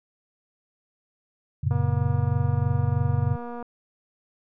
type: chord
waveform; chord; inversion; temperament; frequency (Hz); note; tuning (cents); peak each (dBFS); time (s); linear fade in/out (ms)
sine; F# major; none; just; 92.5 / 115.62 / 138.75; F#2 / A#2 / C#3; 0 / -14 / +2; -25; 1.63-3.36; 10
type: click train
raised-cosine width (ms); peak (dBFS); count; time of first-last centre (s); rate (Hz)
1; -24; 459; 1.71-3.626; 239
effects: none